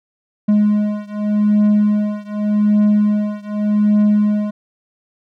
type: beating tone pair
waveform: triangle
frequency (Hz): 208.7 / 209.55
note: G#3 / G#3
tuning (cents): +9 / +16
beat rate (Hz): 0.85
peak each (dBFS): -13 / -14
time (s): 0.48-4.51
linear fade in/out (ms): 10
effects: none